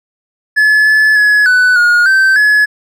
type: tone with pitch steps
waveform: triangle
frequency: 1716 / 1726 / 1692 / 1494 / 1435 / 1552 / 1699 Hz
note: A6 / A6 / G#6 / F#6 / F6 / G6 / G#6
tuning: -44 / -34 / +32 / +16 / +47 / -18 / +39 cents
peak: -4 dBFS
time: 0.56-2.66 s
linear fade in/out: 20 ms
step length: 300 ms
effects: none